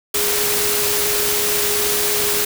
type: tone in noise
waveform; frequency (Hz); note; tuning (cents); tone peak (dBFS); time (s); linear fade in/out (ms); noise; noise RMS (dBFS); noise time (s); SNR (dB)
sine; 415.3; G#4; 0; -24; 0.14-2.45; 5; white; -19; 0.14-2.45; -8
effects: none